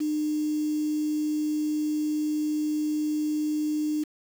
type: tone with quantisation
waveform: sine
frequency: 303.2 Hz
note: D#4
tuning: 45 cents flat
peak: -24 dBFS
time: 0-4.04 s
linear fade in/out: 10 ms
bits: 7
effects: none